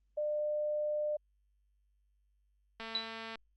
sine tone, 600 Hz, D5, 37 cents sharp, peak -31 dBFS, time 0.17-1.17 s, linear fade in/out 10 ms
click train, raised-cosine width 0.3 ms, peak -28 dBFS, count 126, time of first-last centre 2.8-3.356 s, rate 225 Hz
sine tone with exponential decay, 3951 Hz, B7, in tune, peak -28 dBFS, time 2.95-3.13 s, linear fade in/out 1 ms, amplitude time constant 39 ms
effects added 50 Hz sine -70 dBFS peak until 3.56 s + Opus 32 kbps

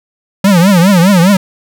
square tone with vibrato, 185 Hz, F#3, in tune, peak -5 dBFS, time 0.44-1.37 s, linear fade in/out 5 ms, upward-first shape triangle, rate 4.9 Hz, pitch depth 220 cents each way, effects none

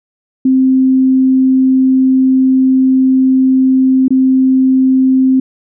sine tone with dropouts, 261.6 Hz, C4, in tune, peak -6 dBFS, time 0.45-5.4 s, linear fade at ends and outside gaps 5 ms, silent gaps 4.082-4.105 s, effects none

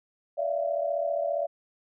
sine tone cluster, 577 / 659 / 694 Hz, D5 / E5 / F5, -31 / -1 / -11 cents, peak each -28 / -30 / -33 dBFS, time 0.37-1.47 s, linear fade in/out 20 ms, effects none

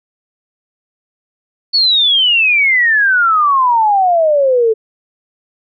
sine exponential sweep, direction down, 4500 to 432.4 Hz, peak -8 dBFS, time 1.73-4.74 s, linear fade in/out 20 ms, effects none

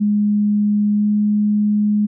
sine tone with pitch glide, 207.7 to 209 Hz, G#3 to G#3, 0 to +11 cents, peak -13 dBFS, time 0-2.07 s, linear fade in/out 20 ms, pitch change +11 cents, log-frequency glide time 0.96-1.05 s, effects none

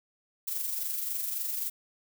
violet noise with amplitude modulation, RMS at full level -31 dBFS, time 0.47-1.7 s, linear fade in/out 10 ms, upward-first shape sine, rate 23.6 Hz, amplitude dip 45%, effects none

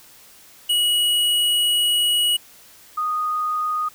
square / sine tone pair in turn, 2913 / 1238.3 Hz, F#7 / D#6, -28 / -9 cents, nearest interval octave + minor third, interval 1481 cents, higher first, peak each -17 / -20 dBFS, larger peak first, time 0.69-2.37 / 2.97-3.89 s, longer first, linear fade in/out 10 ms, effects white hiss -48 dBFS RMS until 3.94 s

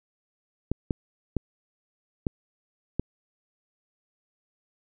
clicks, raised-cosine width 3 ms, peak -12 dBFS, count 5, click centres 0.716 / 0.908 / 1.367 / 2.268 / 2.996 s, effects none

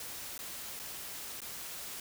white noise with dropouts, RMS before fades -43 dBFS, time 0-2 s, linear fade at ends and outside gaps 2 ms, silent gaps 0.379-0.39 / 0.793-0.797 / 1.405-1.417 s, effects none

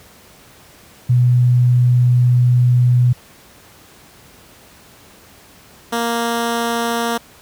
sine / 10% pulse tone pair in turn, 123.47 / 233.3 Hz, B2 / A#3, 0 / +2 cents, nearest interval major seventh, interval 1102 cents, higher second, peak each -9 dBFS, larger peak neither, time 1.09-3.13 / 5.92-7.18 s, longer first, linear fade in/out 10 ms, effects pink hiss -45 dBFS RMS until 7.41 s + high-pass 60 Hz 12 dB/octave

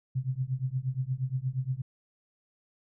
sine tone with tremolo, 130 Hz, C3, 11 cents flat, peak -24 dBFS, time 0.15-1.82 s, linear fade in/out 10 ms, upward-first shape triangle, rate 8.5 Hz, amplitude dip 100%, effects none

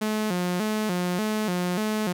sawtooth tone with vibrato, 196 Hz, G3, in tune, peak -20 dBFS, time 0.01-2.13 s, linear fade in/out 10 ms, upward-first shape square, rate 1.7 Hz, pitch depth 160 cents each way, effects none

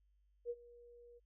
sine tone with ADSR envelope, 477.8 Hz, A#4, 43 cents sharp, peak -36 dBFS, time 0.45-1.2 s, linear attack 50 ms, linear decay 46 ms, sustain -21 dB, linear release 28 ms, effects added 50 Hz sine -70 dBFS peak until 1.25 s

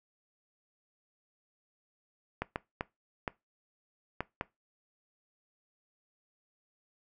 clicks, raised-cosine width 0.5 ms, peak -17 dBFS, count 6, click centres 2.42 / 2.559 / 2.809 / 3.278 / 4.206 / 4.411 s, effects noise-tail reverb RT60 0.2 s tail -20 dB re dry

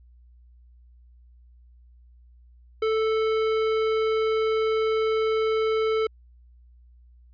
sine tone with tanh clipping, 440 Hz, A4, in tune, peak -23 dBFS, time 2.82-6.07 s, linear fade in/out 5 ms, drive 17 dB, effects added 60 Hz sine -50 dBFS peak until 7.33 s + resampled to 11025 Hz

